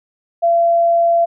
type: tone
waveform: sine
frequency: 680 Hz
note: F5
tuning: 46 cents flat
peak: -10 dBFS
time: 0.42-1.26 s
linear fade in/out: 20 ms
effects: none